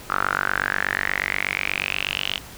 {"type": "tone with band-pass filter sweep", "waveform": "sawtooth", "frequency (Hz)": 48.29, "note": "G1", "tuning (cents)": -25, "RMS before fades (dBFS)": -25, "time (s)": [0.09, 2.39], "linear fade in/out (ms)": 20, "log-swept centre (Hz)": [1300, 3100], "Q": 6.7, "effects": ["pink hiss -41 dBFS RMS until 2.57 s"]}